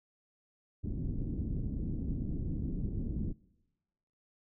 pink low-pass noise, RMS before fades -35 dBFS, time 0.83-3.33 s, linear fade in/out 20 ms, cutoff 290 Hz, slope 24 dB/octave, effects noise-tail reverb RT60 1.0 s tail -23 dB re dry

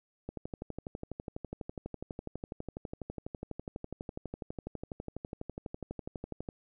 click train, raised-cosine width 2 ms, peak -25 dBFS, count 76, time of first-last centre 0.29-6.488 s, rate 12.1 Hz, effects none

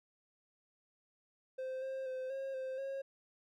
triangle tone with pitch steps, 520 / 530 / 517 / 539 / 523 / 543 Hz, C5 / C5 / C5 / C#5 / C5 / C#5, -11 / +22 / -21 / -49 / -1 / -36 cents, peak -36 dBFS, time 1.58-3.02 s, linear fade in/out 10 ms, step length 240 ms, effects none

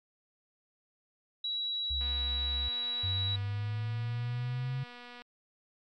sine tone, 3897 Hz, B7, 24 cents flat, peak -31 dBFS, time 1.44-3.36 s, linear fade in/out 5 ms
sine tone with vibrato, 66.8 Hz, C2, 36 cents sharp, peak -33 dBFS, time 1.9-2.69 s, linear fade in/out 10 ms, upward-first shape sine, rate 1.9 Hz, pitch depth 11 cents each way
click train, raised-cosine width 0.3 ms, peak -33 dBFS, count 781, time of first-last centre 2.01-5.22 s, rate 243 Hz
sine linear sweep, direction up, 91.3 to 133.8 Hz, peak -31 dBFS, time 3.03-4.84 s, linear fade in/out 10 ms
effects MP3 96 kbps

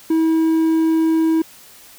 triangle tone, 322.6 Hz, E4, 37 cents flat, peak -11 dBFS, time 0.1-1.42 s, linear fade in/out 5 ms, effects white hiss -44 dBFS RMS until 1.98 s

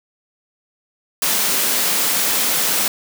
white high-pass noise, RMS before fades -18 dBFS, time 1.22-2.88 s, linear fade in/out 2 ms, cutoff 150 Hz, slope 48 dB/octave, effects none

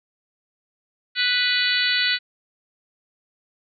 harmonic tone, 493.9 Hz, B4, in tune, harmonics 3 / 4 / 5 / 6 / 7 / 8 / 9, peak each -25 / -25 / -28 / -27 / -29 / -24 / -27 dBFS, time 1.15-2.19 s, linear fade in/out 50 ms, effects none

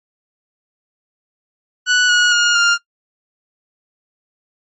sawtooth tone with pitch steps, 1479 / 1452.8 / 1427 / 1401.6 Hz, F#6 / F#6 / F6 / F6, -1 / -32 / +37 / +6 cents, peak -7 dBFS, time 1.86-2.78 s, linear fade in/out 50 ms, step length 230 ms, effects noise-tail reverb RT60 0.1 s tail -19 dB re dry + MP3 32 kbps

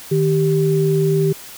sine tone pair together, 155.33 / 391.4 Hz, D#3 / G4, -3 / -3 cents, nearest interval octave + major third, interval 1600 cents, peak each -16 dBFS, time 0.11-1.33 s, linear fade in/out 10 ms, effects white hiss -37 dBFS RMS until 1.57 s

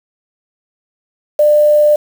sine tone with quantisation, 597 Hz, D5, 28 cents sharp, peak -6 dBFS, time 1.39-1.96 s, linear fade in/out 5 ms, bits 5, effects none

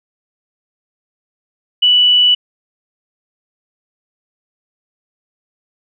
sine tone, 2960 Hz, F#7, in tune, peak -7 dBFS, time 1.82-2.35 s, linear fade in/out 10 ms, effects none

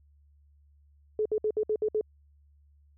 sine tone bursts, 428.9 Hz, A4, 44 cents flat, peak -24 dBFS, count 7, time 1.19-2.011 s, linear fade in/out 2 ms, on 65 ms, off 61 ms, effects added 72 Hz sine -58 dBFS peak until 2.97 s

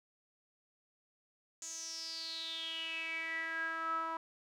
sawtooth tone with band-pass filter sweep, 326.2 Hz, E4, 18 cents flat, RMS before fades -40 dBFS, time 1.62-4.17 s, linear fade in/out 2 ms, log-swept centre 6900 to 1100 Hz, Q 9, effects none

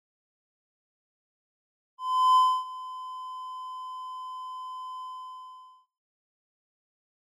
triangle tone with ADSR envelope, 1021 Hz, C6, 43 cents flat, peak -14 dBFS, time 1.98-5.87 s, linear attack 380 ms, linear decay 280 ms, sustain -20 dB, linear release 860 ms, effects noise-tail reverb RT60 0.4 s tail -23 dB re dry + AAC 64 kbps

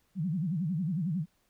sine tone with vibrato, 170.5 Hz, F3, 41 cents flat, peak -28 dBFS, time 0.15-1.26 s, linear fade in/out 50 ms, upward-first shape sine, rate 11 Hz, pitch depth 240 cents each way, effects pink hiss -72 dBFS RMS until 1.49 s

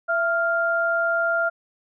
sine tone pair together, 668.5 / 1396.9 Hz, E5 / F6, +24 / 0 cents, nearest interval octave + minor second, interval 1276 cents, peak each -23 / -21 dBFS, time 0.08-1.5 s, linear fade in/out 20 ms, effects none

